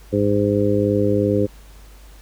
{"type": "harmonic tone", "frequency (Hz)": 102.6, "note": "G#2", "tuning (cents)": -21, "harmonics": [1, 2, 3, 4, 5], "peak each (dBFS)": [-22, -23, -21, -21, -21], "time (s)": [0.12, 1.47], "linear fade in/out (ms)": 20, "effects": ["added 50 Hz sine -41 dBFS peak until 2.21 s", "pink hiss -50 dBFS RMS until 2.21 s"]}